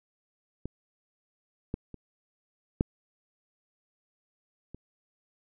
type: clicks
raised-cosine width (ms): 3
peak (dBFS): -22 / -18 / -29 / -10 / -29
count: 5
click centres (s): 0.656 / 1.741 / 1.943 / 2.809 / 4.746
effects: none